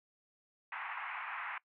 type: band-pass noise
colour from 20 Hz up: pink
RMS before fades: -42 dBFS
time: 0.72-1.58 s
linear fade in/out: 2 ms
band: 840 to 2500 Hz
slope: 48 dB/octave
effects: noise-tail reverb RT60 0.1 s tail -21 dB re dry